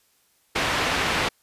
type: low-pass noise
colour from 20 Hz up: white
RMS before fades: -24 dBFS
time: 0.55-1.29 s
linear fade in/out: 10 ms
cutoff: 2600 Hz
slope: 12 dB/octave
effects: white hiss -64 dBFS RMS until 1.42 s + resampled to 32000 Hz